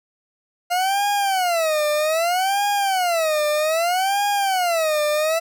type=tone with vibrato; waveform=40% pulse; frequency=698.5 Hz; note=F5; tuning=in tune; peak=-17 dBFS; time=0.7-5.4 s; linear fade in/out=20 ms; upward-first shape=sine; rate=0.63 Hz; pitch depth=270 cents each way; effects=none